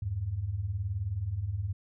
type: beating tone pair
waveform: sine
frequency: 82.41 / 101.41 Hz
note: E2 / G#2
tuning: 0 / -41 cents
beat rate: 19 Hz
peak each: -36 / -31 dBFS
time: 0.02-1.73 s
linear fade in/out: 5 ms
effects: none